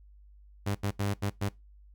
sawtooth tone bursts at uneven times, 100.7 Hz, G2, 47 cents sharp, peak -24 dBFS, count 5, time 0.66-0.75 / 0.83-0.91 / 0.99-1.14 / 1.22-1.3 / 1.41-1.49 s, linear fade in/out 10 ms, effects noise-tail reverb RT60 0.2 s tail -21 dB re dry + added 50 Hz sine -52 dBFS peak until 1.94 s

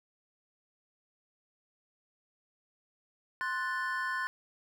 triangle chord, F# diminished, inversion second, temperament equal, 1046.5 / 1480 / 1760 Hz, C6 / F#6 / A6, 0 / 0 / 0 cents, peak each -34 dBFS, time 3.41-4.27 s, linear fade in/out 0 ms, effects none

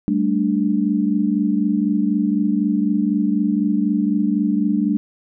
sine chord, G suspended second, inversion none, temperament equal, 196 / 220 / 293.7 Hz, G3 / A3 / D4, 0 / 0 / 0 cents, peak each -20 dBFS, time 0.08-4.97 s, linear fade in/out 0 ms, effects none

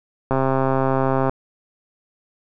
click train, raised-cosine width 1 ms, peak -6 dBFS, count 132, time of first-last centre 0.31-1.295 s, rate 133 Hz, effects none

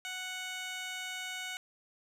15% pulse tone with band-pass filter, 740 Hz, F#5, in tune, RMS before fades -40 dBFS, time 0.05-1.57 s, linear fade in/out 0 ms, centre 4200 Hz, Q 0.61, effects none

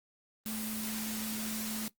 sine tone in noise, 218.2 Hz, A3, 14 cents flat, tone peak -37 dBFS, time 0.46-1.88 s, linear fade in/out 0 ms, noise white, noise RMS -39 dBFS, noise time 0.46-1.88 s, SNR -1 dB, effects noise-tail reverb RT60 0.1 s tail -18 dB re dry + Opus 24 kbps

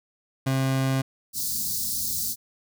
30% pulse tone, 133.3 Hz, C3, 33 cents sharp, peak -19 dBFS, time 0.46-1.02 s, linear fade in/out 10 ms
white band-stop noise, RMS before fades -28 dBFS, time 1.33-2.36 s, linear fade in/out 50 ms, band 260 to 4200 Hz, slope 48 dB/octave
effects none

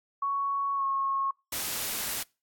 sine tone with pitch glide, 1113 to 1090.7 Hz, C#6 to C#6, +7 to -28 cents, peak -26 dBFS, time 0.22-1.31 s, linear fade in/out 5 ms, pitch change -35 cents, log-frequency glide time 0.75-0.84 s
white noise, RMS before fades -32 dBFS, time 1.52-2.23 s, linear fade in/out 5 ms
effects noise-tail reverb RT60 0.3 s tail -26 dB re dry + AAC 64 kbps

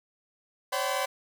sawtooth tone cluster, 534 / 574 / 765 / 1014 Hz, C5 / D5 / G5 / B5, +35 / -40 / -42 / +45 cents, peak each -29 dBFS, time 0.72-1.06 s, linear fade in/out 10 ms, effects none

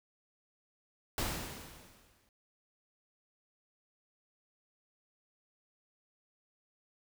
pink noise with exponential decay, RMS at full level -33 dBFS, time 1.18-2.29 s, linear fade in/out 1 ms, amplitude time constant 240 ms, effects none

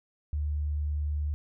sine tone, 74.2 Hz, D2, 18 cents sharp, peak -27 dBFS, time 0.33-1.34 s, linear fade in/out 0 ms, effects none

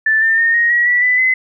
sine tone with pitch steps, 1760 / 1797 / 1834.7 / 1873.3 / 1912.7 / 1952.8 / 1993.9 / 2036 Hz, A6 / A6 / A#6 / A#6 / A#6 / B6 / B6 / C7, 0 / +36 / -28 / +8 / +44 / -20 / +16 / -48 cents, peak -10 dBFS, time 0.06-1.34 s, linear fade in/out 5 ms, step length 160 ms, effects none

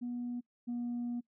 sine tone pair in turn, 242.9 / 240.4 Hz, B3 / B3, -29 / -46 cents, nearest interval unison, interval 17 cents, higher first, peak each -34 / -32 dBFS, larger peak second, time 0.01-0.41 / 0.67-1.21 s, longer second, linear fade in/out 20 ms, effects noise-tail reverb RT60 0.1 s tail -21 dB re dry + tanh soft clip ceiling -32 dBFS

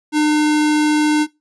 square tone, 302.3 Hz, D#4, 50 cents flat, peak -13 dBFS, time 0.12-1.27 s, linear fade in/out 50 ms, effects noise-tail reverb RT60 0.2 s tail -20 dB re dry + resampled to 24000 Hz

